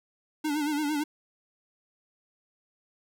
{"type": "tone with vibrato", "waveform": "square", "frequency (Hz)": 297.8, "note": "D4", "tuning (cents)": 24, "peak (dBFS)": -27, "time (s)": [0.44, 1.04], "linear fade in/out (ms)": 10, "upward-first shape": "sine", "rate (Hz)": 8.8, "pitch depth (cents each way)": 73, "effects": []}